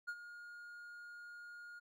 triangle tone with ADSR envelope, 1426 Hz, F6, 36 cents sharp, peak -36 dBFS, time 0.07-1.8 s, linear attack 19 ms, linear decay 56 ms, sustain -12 dB, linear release 18 ms, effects none

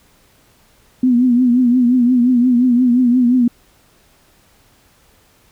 sine tone with vibrato, 246.9 Hz, B3, in tune, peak -9 dBFS, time 1.03-3.48 s, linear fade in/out 5 ms, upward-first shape triangle, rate 5.7 Hz, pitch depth 88 cents each way, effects pink hiss -53 dBFS RMS until 5.51 s

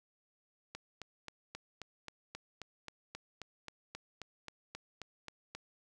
click train, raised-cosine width 0.2 ms, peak -26 dBFS, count 19, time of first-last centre 0.75-5.55 s, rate 3.75 Hz, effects none

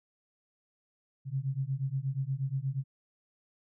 sine beating tone pair, 130.81 / 139.21 Hz, C3 / C#3, 0 / +8 cents, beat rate 8.4 Hz, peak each -33 / -33 dBFS, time 1.25-2.84 s, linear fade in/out 50 ms, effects none

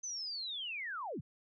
sine linear sweep, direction down, 6200 to 79.4 Hz, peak -38 dBFS, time 0.03-1.21 s, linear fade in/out 10 ms, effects none

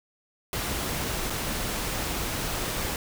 pink noise with dropouts, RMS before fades -30 dBFS, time 0.53-2.96 s, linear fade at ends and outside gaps 1 ms, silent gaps 1.3-1.304 s, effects none

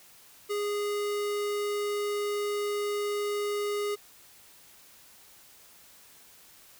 square tone, 412.1 Hz, G#4, 13 cents flat, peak -29 dBFS, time 0.49-3.96 s, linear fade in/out 20 ms, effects white hiss -55 dBFS RMS until 6.79 s

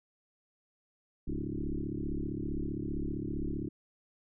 sine tone with frequency modulation, 160 Hz, D#3, 49 cents sharp, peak -32 dBFS, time 1.27-3.69 s, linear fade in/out 10 ms, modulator 35.3 Hz, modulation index 5.4, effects none

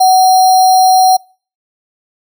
sine tone with sample-and-hold, 746 Hz, F#5, 14 cents sharp, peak -4 dBFS, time 0-1.17 s, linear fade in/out 10 ms, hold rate 4900 Hz, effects noise-tail reverb RT60 0.4 s tail -26 dB re dry

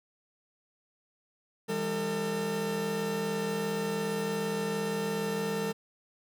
40% pulse tone cluster, 165.5 / 202.8 / 450.2 Hz, E3 / G#3 / A4, +7 / -41 / +40 cents, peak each -37 / -34 / -31 dBFS, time 1.68-5.73 s, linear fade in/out 20 ms, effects none

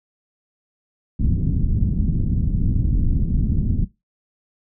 pink low-pass noise, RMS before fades -19 dBFS, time 1.19-3.85 s, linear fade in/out 10 ms, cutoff 220 Hz, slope 24 dB/octave, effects noise-tail reverb RT60 0.2 s tail -18 dB re dry

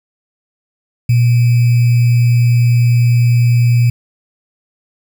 sine tone with sample-and-hold, 120 Hz, B2, 49 cents flat, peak -7 dBFS, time 1.09-3.9 s, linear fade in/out 5 ms, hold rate 2450 Hz, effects none

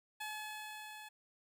15% pulse tone with level ramp, 855 Hz, A5, 50 cents flat, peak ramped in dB -34 to -43 dBFS, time 0.2-1.09 s, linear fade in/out 10 ms, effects none

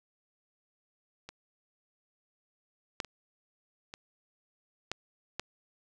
clicks, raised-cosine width 0.2 ms, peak -26 / -15 / -28 / -25 / -16 / -16 dBFS, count 6, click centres 1.29 / 3.002 / 3.047 / 3.939 / 4.916 / 5.396 s, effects none

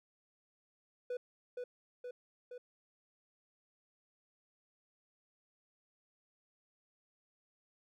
triangle tone with echo, 493.9 Hz, B4, in tune, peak -34 dBFS, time 1.1-1.17 s, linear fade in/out 5 ms, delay 470 ms, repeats 3, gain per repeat -3 dB, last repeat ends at 2.58 s, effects none

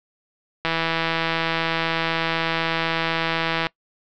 click train, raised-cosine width 0.3 ms, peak -6 dBFS, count 496, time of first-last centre 0.65-3.668 s, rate 164 Hz, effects noise-tail reverb RT60 0.1 s tail -23 dB re dry + low-pass 5000 Hz 12 dB/octave

